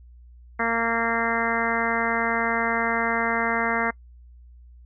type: harmonic tone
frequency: 230.2 Hz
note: A#3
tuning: 22 cents flat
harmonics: 1 / 2 / 3 / 4 / 5 / 6 / 7 / 8 / 9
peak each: -30 / -30 / -30 / -30 / -30 / -30 / -30 / -30 / -30 dBFS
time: 0.59-3.91 s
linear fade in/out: 10 ms
effects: noise-tail reverb RT60 0.1 s tail -25 dB re dry + added 60 Hz sine -45 dBFS peak until 4.85 s